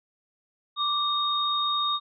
sine tone pair together, 1174.7 / 3713 Hz, D6 / A#7, 0 / -8 cents, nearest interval octave + minor sixth, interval 1992 cents, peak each -26 dBFS, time 0.76-2 s, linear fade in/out 50 ms, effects none

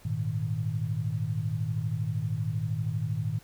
sine chord, Ab suspended second, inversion none, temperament equal, 103.83 / 116.54 / 155.56 Hz, Ab2 / Bb2 / Eb3, 0 / 0 / 0 cents, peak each -32 / -31 / -32 dBFS, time 0.05-3.39 s, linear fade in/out 5 ms, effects pink hiss -56 dBFS RMS until 3.43 s

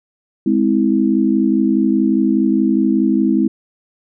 sine chord, Ab augmented, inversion none, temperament just, 207.7 / 259.6 / 324.5 Hz, Ab3 / C4 / E4, 0 / -13 / -27 cents, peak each -16 dBFS, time 0.46-3.48 s, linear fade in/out 5 ms, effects none

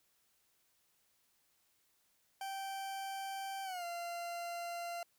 40% pulse tone with pitch glide, 779 to 690 Hz, G5 to F5, -11 to -21 cents, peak -39 dBFS, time 2.41-5.03 s, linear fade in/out 2 ms, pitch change -210 cents, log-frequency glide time 3.64-3.84 s, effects white hiss -75 dBFS RMS until 5.18 s

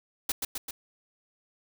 white noise with echo, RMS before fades -28 dBFS, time 0.29-0.32 s, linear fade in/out 5 ms, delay 130 ms, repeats 3, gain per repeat -3 dB, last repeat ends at 0.71 s, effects none

